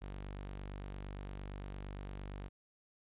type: tone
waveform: sawtooth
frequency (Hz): 48.74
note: G1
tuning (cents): -9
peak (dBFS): -39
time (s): 0.01-2.49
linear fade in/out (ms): 20
effects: resampled to 8000 Hz